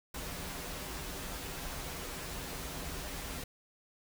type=noise with comb filter; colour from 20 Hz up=pink; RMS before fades=-41 dBFS; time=0.14-3.44 s; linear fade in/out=5 ms; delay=9.2 ms; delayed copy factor=-0.6; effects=none